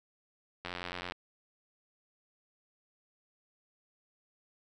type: click train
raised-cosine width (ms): 0.3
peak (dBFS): -22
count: 43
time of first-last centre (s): 0.65-1.121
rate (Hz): 89.1
effects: none